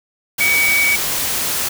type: tone in noise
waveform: sine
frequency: 2265 Hz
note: C#7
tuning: 37 cents sharp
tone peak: -13 dBFS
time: 0.4-0.96 s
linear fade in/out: 10 ms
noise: white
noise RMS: -20 dBFS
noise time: 0.38-1.69 s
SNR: +4 dB
effects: none